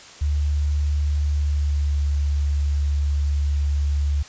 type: tone with pitch glide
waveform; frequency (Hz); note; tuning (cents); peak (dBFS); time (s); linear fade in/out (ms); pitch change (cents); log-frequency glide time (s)
sine; 73.42 to 72.2; D2 to D2; 0 to -29; -18; 0.21-4.23; 10; -29; 1.26-2.05
effects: white hiss -43 dBFS RMS until 4.28 s + resampled to 16000 Hz